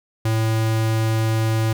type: tone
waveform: square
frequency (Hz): 111.3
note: A2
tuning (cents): +20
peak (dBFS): -18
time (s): 0.25-1.73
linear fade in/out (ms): 5
effects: none